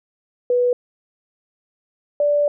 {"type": "tone pair in turn", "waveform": "sine", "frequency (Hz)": [491.2, 584.1], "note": ["B4", "D5"], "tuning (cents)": [-9, -10], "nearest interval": "minor third", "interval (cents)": 299, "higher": "second", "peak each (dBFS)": [-14, -14], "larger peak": "neither", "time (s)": [[0.5, 0.73], [2.2, 2.48]], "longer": "second", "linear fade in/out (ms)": 2, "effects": []}